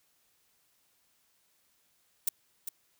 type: noise with echo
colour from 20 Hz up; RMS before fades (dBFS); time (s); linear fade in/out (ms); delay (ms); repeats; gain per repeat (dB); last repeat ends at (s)
violet; -26; 2.27-2.29; 5; 400; 1; -9; 2.69
effects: white hiss -71 dBFS RMS until 2.99 s